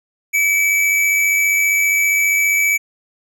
square tone pair together, 2207 / 2302 Hz, C#7 / D7, -8 / -35 cents, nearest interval minor second, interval 73 cents, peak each -25 / -14 dBFS, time 0.33-2.78 s, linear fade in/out 20 ms, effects none

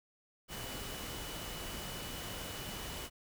sine tone in noise, 2960 Hz, F#7, in tune, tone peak -50 dBFS, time 0.48-3.1 s, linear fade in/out 50 ms, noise pink, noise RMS -43 dBFS, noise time 0.48-3.1 s, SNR -10 dB, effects none

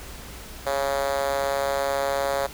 5% pulse tone with high-pass filter, 138.59 Hz, C#3, in tune, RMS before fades -25 dBFS, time 0.66-2.47 s, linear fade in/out 10 ms, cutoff 550 Hz, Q 3.9, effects added 60 Hz sine -44 dBFS peak until 2.53 s + pink hiss -41 dBFS RMS until 2.53 s

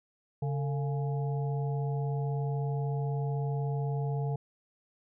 harmonic tone with a mistuned harmonic, 139.5 Hz, C#3, 11 cents sharp, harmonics 1 / 3 / 5 / 6, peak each -29 / -39 / -43 / -45 dBFS, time 0.42-4.36 s, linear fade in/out 5 ms, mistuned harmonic 3, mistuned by +110 cents, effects none

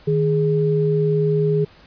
sine tone pair together, 155.56 / 415.3 Hz, D#3 / G#4, 0 / 0 cents, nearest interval octave + perfect fourth, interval 1700 cents, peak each -18 dBFS, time 0.07-1.65 s, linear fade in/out 10 ms, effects pink hiss -49 dBFS RMS until 1.86 s + resampled to 11025 Hz

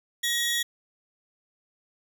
sawtooth tone pair together, 1894 / 3375 Hz, A#6 / G#7, +27 / +27 cents, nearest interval minor seventh, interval 1000 cents, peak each -24 dBFS, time 0.23-0.63 s, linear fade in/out 10 ms, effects none

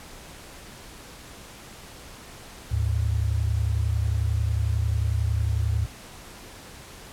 sine tone pair together, 75.1 / 106.21 Hz, D2 / G#2, +39 / +39 cents, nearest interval tritone, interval 600 cents, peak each -24 dBFS, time 2.71-5.86 s, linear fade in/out 10 ms, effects pink hiss -44 dBFS RMS until 7.12 s + low-pass 12000 Hz 12 dB/octave

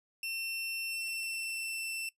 sawtooth tone with pitch glide, 2700 to 2678 Hz, E7 to E7, +41 to +27 cents, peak -32 dBFS, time 0.23-2.09 s, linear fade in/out 2 ms, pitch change -14 cents, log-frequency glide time 0.88-1.82 s, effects noise-tail reverb RT60 0.1 s tail -21 dB re dry + resampled to 32000 Hz

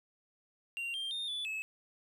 triangle tone with pitch steps, 2765 / 3180 / 3652 / 3465 / 2590 Hz, F7 / G7 / A#7 / A7 / E7, -18 / +24 / -36 / -27 / -31 cents, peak -34 dBFS, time 0.77-1.62 s, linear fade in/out 0 ms, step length 170 ms, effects none

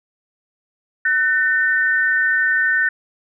sine tone pair together, 1508 / 1811.4 Hz, F#6 / A6, +32 / +50 cents, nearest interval minor third, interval 318 cents, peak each -17 dBFS, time 1.05-2.89 s, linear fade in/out 5 ms, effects none

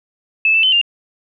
sine tone with pitch steps, 2616 / 2650 / 3053 / 2801 Hz, E7 / E7 / G7 / F7, -14 / +9 / -46 / +4 cents, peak -10 dBFS, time 0.45-0.814 s, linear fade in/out 2 ms, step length 91 ms, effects none

